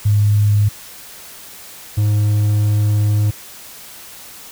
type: tone pair in turn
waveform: sine / triangle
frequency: 103.83 / 104.85 Hz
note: G#2 / G#2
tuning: 0 / +17 cents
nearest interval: unison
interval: 17 cents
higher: second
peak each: -10 dBFS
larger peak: neither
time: 0.05-0.69 / 1.97-3.31 s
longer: second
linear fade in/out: 10 ms
effects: white hiss -37 dBFS RMS until 4.51 s